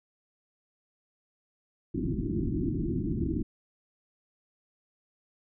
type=low-pass noise; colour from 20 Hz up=white; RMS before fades=-30 dBFS; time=1.94-3.43 s; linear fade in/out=10 ms; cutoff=360 Hz; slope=96 dB/octave; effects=none

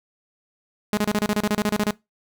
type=tone bursts; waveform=sawtooth; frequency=209.3 Hz; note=G#3; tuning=14 cents sharp; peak=-15 dBFS; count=14; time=0.93-1.907 s; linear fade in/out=0 ms; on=41 ms; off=31 ms; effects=noise-tail reverb RT60 0.2 s tail -21 dB re dry

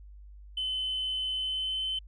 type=tone with pitch glide; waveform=sine; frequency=3042 to 3063 Hz; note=F#7 to G7; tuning=+47 to -41 cents; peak=-28 dBFS; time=0.57-1.99 s; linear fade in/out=5 ms; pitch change=+12 cents; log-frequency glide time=1.36-1.85 s; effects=tanh soft clip ceiling -25 dBFS + added 50 Hz sine -46 dBFS peak until 2.07 s

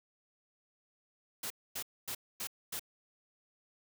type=noise bursts; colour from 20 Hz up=white; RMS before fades=-39 dBFS; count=5; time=1.43-2.795 s; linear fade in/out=5 ms; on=73 ms; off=250 ms; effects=none

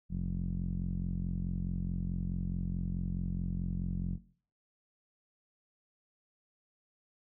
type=tone with low-pass filter; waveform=sawtooth; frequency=44.67 Hz; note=F1; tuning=40 cents sharp; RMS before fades=-34 dBFS; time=0.09-4.19 s; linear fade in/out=50 ms; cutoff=180 Hz; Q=4.6; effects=noise-tail reverb RT60 0.5 s tail -19 dB re dry

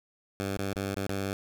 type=tone with dropouts; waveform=10% pulse; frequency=98 Hz; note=G2; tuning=in tune; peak=-22 dBFS; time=0.4-1.33 s; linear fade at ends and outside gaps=0 ms; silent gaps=0.572-0.59 / 0.732-0.759 / 0.944-0.965 / 1.067-1.094 s; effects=none

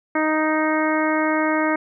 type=harmonic tone; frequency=311.1 Hz; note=D#4; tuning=in tune; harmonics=1 / 2 / 3 / 4 / 5 / 6 / 7; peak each=-21 / -24 / -26 / -27 / -28 / -29 / -29 dBFS; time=0.15-1.76 s; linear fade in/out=5 ms; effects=none

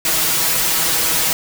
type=noise with comb filter; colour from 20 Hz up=white; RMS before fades=-17 dBFS; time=0.05-1.33 s; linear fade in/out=2 ms; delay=6.2 ms; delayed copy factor=+1; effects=none

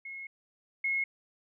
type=tone pair in turn; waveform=sine; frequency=2168 / 2168 Hz; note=C#7 / C#7; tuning=-39 / -39 cents; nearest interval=unison; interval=0 cents; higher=neither; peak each=-39 / -27 dBFS; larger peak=second; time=0.05-0.27 / 0.84-1.04 s; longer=first; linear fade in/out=5 ms; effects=none

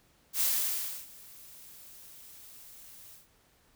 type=noise with ADSR envelope; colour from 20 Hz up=blue; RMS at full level=-27 dBFS; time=0.33-3.28 s; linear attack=78 ms; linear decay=650 ms; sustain=-24 dB; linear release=160 ms; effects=pink hiss -66 dBFS RMS until 3.75 s

